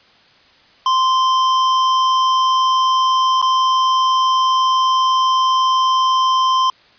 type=tone with dropouts; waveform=square; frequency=1041 Hz; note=C6; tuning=9 cents flat; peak=-13 dBFS; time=0.86-6.7 s; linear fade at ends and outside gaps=2 ms; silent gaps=3.416-3.425 s; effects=white hiss -50 dBFS RMS until 6.98 s + resampled to 11025 Hz